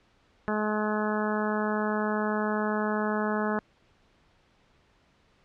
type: harmonic tone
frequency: 212.5 Hz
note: G#3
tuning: 40 cents sharp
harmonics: 1 / 2 / 3 / 4 / 5 / 6 / 7 / 8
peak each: -29 / -32 / -34 / -35 / -36 / -37 / -37 / -38 dBFS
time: 0.48-3.59 s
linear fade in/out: 0 ms
effects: pink hiss -64 dBFS RMS until 5.44 s + low-pass 4000 Hz 12 dB/octave